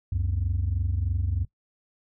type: tone pair together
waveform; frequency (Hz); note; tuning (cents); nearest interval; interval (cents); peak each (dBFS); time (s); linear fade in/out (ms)
sine; 69.3 / 92.44; C#2 / F#2; 0 / -1; perfect fourth; 499; -26 / -24; 0.12-1.45; 5
effects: noise-tail reverb RT60 0.1 s tail -20 dB re dry + tanh soft clip ceiling -19 dBFS